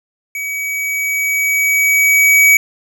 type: tone with level ramp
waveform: square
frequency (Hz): 2270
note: C#7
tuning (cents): +41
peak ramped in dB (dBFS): -21 to -6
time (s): 0.35-2.57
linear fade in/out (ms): 2
effects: none